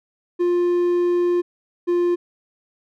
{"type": "tone pair in turn", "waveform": "triangle", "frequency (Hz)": [351.6, 350.2], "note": ["F4", "F4"], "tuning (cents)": [12, 5], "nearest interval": "unison", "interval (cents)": 7, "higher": "first", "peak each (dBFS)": -14, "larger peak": "neither", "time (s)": [[0.39, 1.42], [1.87, 2.16]], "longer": "first", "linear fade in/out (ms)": 20, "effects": []}